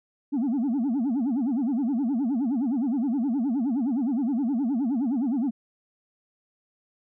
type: tone with vibrato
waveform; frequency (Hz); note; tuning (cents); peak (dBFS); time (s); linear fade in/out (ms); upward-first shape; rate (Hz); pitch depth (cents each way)
sine; 255.3; C4; -42; -20; 0.32-5.51; 20; sine; 9.6; 250
effects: tanh soft clip ceiling -21 dBFS